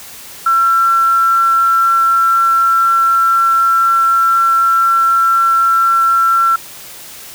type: tone with amplitude modulation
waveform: sine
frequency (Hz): 1351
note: E6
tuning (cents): +42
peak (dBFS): -7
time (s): 0.46-6.56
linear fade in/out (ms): 5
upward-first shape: sine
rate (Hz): 266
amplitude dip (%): 25
effects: white hiss -33 dBFS RMS until 7.34 s